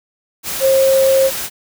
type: tone in noise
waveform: sine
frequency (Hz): 535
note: C5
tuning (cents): +38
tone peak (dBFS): -9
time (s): 0.6-1.31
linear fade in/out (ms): 50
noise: white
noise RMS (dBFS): -23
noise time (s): 0.43-1.5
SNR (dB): +11
effects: none